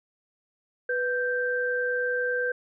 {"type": "tone pair together", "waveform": "sine", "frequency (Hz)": [493.9, 1568], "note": ["B4", "G6"], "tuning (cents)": [0, 0], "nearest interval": "octave + minor sixth", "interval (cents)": 2000, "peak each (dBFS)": -27, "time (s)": [0.89, 2.52], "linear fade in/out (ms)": 5, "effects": []}